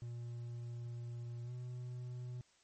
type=tone with pitch glide; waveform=triangle; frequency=119.1 to 123.73 Hz; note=A#2 to B2; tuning=+38 to +4 cents; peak=-40 dBFS; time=0.02-2.41 s; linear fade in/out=0 ms; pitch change=+66 cents; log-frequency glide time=1.44-1.52 s; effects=white hiss -70 dBFS RMS until 2.63 s + MP3 32 kbps